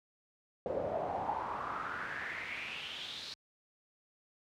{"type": "noise with band-pass filter sweep", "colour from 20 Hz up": "brown", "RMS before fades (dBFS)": -39, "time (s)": [0.66, 3.34], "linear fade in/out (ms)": 2, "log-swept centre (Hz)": [520, 4300], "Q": 5.1, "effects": ["high-pass 60 Hz 12 dB/octave"]}